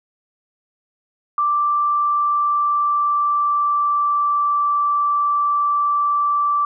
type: tone with pitch glide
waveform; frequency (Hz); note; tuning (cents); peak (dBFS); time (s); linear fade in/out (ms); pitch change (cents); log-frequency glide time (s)
sine; 1174.7 to 1165.9; D6 to D6; 0 to -13; -15; 1.38-6.65; 2; -13; 1.78-4.7
effects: none